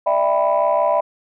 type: chord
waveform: sine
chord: E minor seventh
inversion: third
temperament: just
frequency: 593.3 / 659.3 / 791.1 / 988.9 Hz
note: D5 / E5 / G5 / B5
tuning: +18 / 0 / +16 / +2 cents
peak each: -18 / -18 / -23 / -19 dBFS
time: 0.06-1.01 s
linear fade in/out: 10 ms
effects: tanh soft clip ceiling -7 dBFS